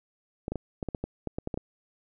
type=clicks; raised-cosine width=2 ms; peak=-18 dBFS; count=12; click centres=0.481 / 0.52 / 0.557 / 0.828 / 0.887 / 0.948 / 1.04 / 1.273 / 1.385 / 1.474 / 1.542 / 1.575 s; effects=none